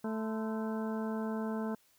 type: harmonic tone with a mistuned harmonic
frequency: 220 Hz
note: A3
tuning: in tune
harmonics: 1 / 2 / 3 / 4 / 5 / 6 / 7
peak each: -34 / -40 / -44 / -46 / -48 / -50 / -51 dBFS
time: 0.04-1.75 s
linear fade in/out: 5 ms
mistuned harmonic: 5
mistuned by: -110 cents
effects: white hiss -68 dBFS RMS until 1.98 s